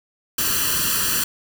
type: noise with comb filter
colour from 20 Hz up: white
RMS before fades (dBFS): -21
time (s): 0.38-1.24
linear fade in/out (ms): 5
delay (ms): 0.68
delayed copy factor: +0.9
effects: none